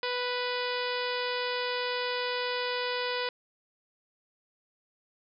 harmonic tone, 493.9 Hz, B4, in tune, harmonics 1 / 2 / 3 / 4 / 5 / 6 / 7 / 8 / 9 / 10, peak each -33 / -36 / -38 / -39 / -40 / -41 / -41 / -42 / -43 / -43 dBFS, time 0.03-3.29 s, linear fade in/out 2 ms, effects none

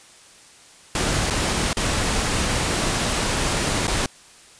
pink noise with dropouts, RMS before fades -22 dBFS, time 0.95-4.06 s, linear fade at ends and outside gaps 2 ms, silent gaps 1.301-1.306 / 1.731-1.769 / 3.871-3.878 s, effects white hiss -48 dBFS RMS until 4.59 s + resampled to 22050 Hz

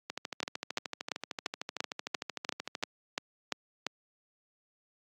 two click trains, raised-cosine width 0.2 ms, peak -13 / -18 dBFS, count 11 / 37, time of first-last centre 0.43-3.866 / 0.1-2.827 s, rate 2.91 / 13.2 Hz, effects high-pass 200 Hz 12 dB/octave + AAC 48 kbps

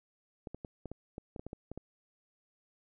clicks, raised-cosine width 2 ms, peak -28 dBFS, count 12, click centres 0.472 / 0.546 / 0.648 / 0.857 / 0.916 / 1.181 / 1.362 / 1.395 / 1.466 / 1.531 / 1.716 / 1.776 s, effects none

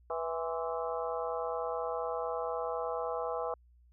harmonic tone with a mistuned harmonic, 164.1 Hz, E3, 8 cents flat, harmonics 3 / 4 / 5 / 6 / 7 / 8, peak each -36 / -38 / -40 / -42 / -43 / -44 dBFS, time 0.1-3.54 s, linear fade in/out 2 ms, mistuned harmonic 6, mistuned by +93 cents, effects added 60 Hz sine -59 dBFS peak until 3.92 s

